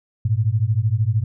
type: beating tone pair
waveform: sine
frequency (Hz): 103 / 116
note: G#2 / A#2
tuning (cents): -14 / -8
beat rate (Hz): 13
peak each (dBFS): -19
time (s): 0.25-1.24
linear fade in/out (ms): 5
effects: none